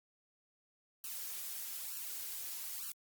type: noise with flanger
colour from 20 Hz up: blue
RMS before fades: -43 dBFS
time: 1.04-2.92 s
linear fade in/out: 2 ms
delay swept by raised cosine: 0.69 to 5.79 ms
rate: 1.1 Hz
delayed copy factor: +1
effects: Opus 48 kbps